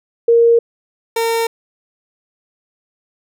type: tone pair in turn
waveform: sine / 30% pulse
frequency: 466.2 / 457.7 Hz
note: A#4 / A#4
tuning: 0 / -32 cents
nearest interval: unison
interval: 32 cents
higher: first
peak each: -7 / -12 dBFS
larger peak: first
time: 0.28-0.59 / 1.16-1.47 s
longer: neither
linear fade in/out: 5 ms
effects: none